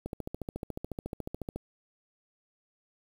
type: click train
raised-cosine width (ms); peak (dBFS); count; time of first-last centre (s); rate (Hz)
2; -22; 22; 0.06-1.56; 14
effects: 8-bit